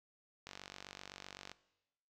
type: click train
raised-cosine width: 0.2 ms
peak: -29 dBFS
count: 51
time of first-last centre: 0.47-1.516 s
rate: 47.8 Hz
effects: noise-tail reverb RT60 1.0 s tail -19 dB re dry